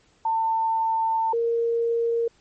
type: tone pair in turn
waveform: sine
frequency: 897 / 464.6 Hz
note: A5 / A#4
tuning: +33 / -6 cents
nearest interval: major seventh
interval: 1139 cents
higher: first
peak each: -20 dBFS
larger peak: neither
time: 0.25-1.33 / 1.33-2.28 s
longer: first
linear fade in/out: 5 ms
effects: pink hiss -61 dBFS RMS until 2.4 s + MP3 32 kbps